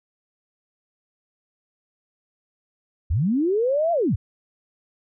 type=linear two-way sweep; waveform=sine; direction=up then down; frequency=61.74 to 698.5 to 61.74 Hz; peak=-18 dBFS; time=3.1-4.16 s; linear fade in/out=10 ms; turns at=3.92 s; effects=none